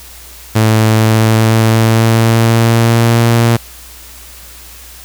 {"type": "tone with pitch glide", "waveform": "sawtooth", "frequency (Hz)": [110, 116.54], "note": ["A2", "A#2"], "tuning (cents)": [0, 0], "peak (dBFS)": -3, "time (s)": [0.55, 3.57], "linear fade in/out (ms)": 10, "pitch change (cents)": 100, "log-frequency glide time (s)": [0.91, 3.19], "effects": ["added 60 Hz sine -37 dBFS peak until 5.04 s", "white hiss -35 dBFS RMS until 5.04 s"]}